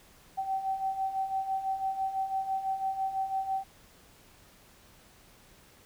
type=beating tone pair; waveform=sine; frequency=766 / 772 Hz; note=G5 / G5; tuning=-40 / -27 cents; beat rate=6 Hz; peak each=-36 / -30 dBFS; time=0.37-3.64 s; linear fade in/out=20 ms; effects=pink hiss -58 dBFS RMS until 5.85 s